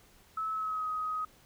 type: tone with pitch glide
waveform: sine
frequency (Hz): 1300 to 1258.6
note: E6 to D#6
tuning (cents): -24 to +19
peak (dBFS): -31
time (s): 0.37-1.25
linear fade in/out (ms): 5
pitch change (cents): -57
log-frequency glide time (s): 0.52-0.87
effects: pink hiss -61 dBFS RMS until 1.45 s